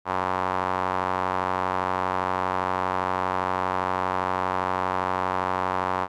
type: tone with band-pass filter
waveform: sawtooth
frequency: 92.5 Hz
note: F#2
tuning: in tune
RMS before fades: -26 dBFS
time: 0.05-6.08 s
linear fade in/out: 50 ms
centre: 1000 Hz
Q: 2.6
effects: none